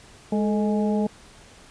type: harmonic tone with a mistuned harmonic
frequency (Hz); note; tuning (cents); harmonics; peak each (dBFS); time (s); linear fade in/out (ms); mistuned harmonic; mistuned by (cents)
208.4; G#3; +6; 1 / 2 / 3 / 4; -21 / -27 / -31 / -33; 0.32-1.07; 5; 2; +71
effects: pink hiss -49 dBFS RMS until 1.7 s + resampled to 22050 Hz